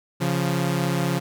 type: tone pair together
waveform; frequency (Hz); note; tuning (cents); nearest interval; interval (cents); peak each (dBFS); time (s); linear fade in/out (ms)
sawtooth; 138.59 / 174.61; C#3 / F3; 0 / 0; major third; 400; -20; 0.2-1.2; 20
effects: none